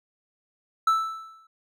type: tone with exponential decay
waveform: triangle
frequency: 1318.5 Hz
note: E6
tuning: in tune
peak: -14 dBFS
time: 0.87-1.47 s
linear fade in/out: 5 ms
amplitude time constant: 130 ms
effects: none